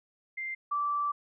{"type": "tone pair in turn", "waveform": "sine", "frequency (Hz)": [2093, 1164.2], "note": ["C7", "D6"], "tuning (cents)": [0, -15], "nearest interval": "minor seventh", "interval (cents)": 1015, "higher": "first", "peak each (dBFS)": [-33, -27], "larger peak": "second", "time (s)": [[0.37, 0.55], [0.71, 1.12]], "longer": "second", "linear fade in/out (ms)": 10, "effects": []}